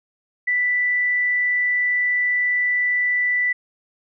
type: tone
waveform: sine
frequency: 1977 Hz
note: B6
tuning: 1 cent sharp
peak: -17 dBFS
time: 0.47-3.53 s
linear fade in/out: 10 ms
effects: none